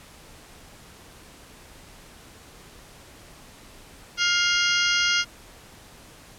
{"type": "harmonic tone with a mistuned harmonic", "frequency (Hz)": 704, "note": "F5", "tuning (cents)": 14, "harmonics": [2, 3, 4, 5, 6, 7, 8, 9], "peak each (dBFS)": [-24, -27, -27, -28, -32, -29, -32, -33], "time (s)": [4.17, 5.25], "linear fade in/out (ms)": 50, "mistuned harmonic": 5, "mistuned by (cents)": -120, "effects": ["pink hiss -48 dBFS RMS until 6.38 s", "low-pass 12000 Hz 12 dB/octave"]}